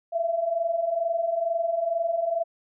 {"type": "tone pair together", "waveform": "sine", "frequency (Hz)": [653, 675.2], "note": ["E5", "E5"], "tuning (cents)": [-17, 41], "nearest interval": "minor second", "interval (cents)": 58, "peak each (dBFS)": [-29, -24], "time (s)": [0.12, 2.44], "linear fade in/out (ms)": 20, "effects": []}